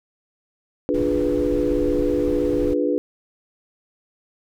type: chord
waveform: sine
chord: D diminished seventh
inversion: none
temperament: equal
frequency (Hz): 293.7 / 349.2 / 415.3 / 493.9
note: D4 / F4 / Ab4 / Cb5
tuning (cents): 0 / 0 / 0 / 0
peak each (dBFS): -22 / -25 / -25 / -23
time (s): 0.89-2.98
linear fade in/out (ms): 0
type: noise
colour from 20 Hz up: brown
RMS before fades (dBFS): -30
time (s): 0.94-2.74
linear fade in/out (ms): 5
effects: none